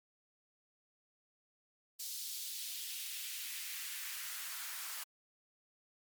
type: noise with high-pass filter sweep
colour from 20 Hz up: white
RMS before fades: -43 dBFS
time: 1.99-5.04 s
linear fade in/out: 10 ms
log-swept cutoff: 4700 to 1100 Hz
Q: 1.5
effects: MP3 96 kbps